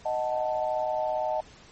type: chord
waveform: sine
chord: D# diminished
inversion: none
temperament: equal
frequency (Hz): 622.3 / 740 / 880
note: D#5 / F#5 / A5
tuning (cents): 0 / 0 / 0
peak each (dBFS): -28 / -31 / -31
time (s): 0.05-1.41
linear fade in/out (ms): 10
effects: pink hiss -52 dBFS RMS until 1.71 s + MP3 32 kbps